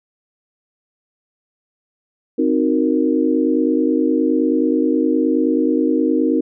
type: chord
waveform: sine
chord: C half-diminished seventh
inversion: none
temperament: equal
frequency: 261.6 / 311.1 / 370 / 466.2 Hz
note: C4 / Eb4 / Gb4 / Bb4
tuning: 0 / 0 / 0 / 0 cents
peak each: -18 / -17 / -23 / -21 dBFS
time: 2.38-6.41 s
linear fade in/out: 10 ms
effects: none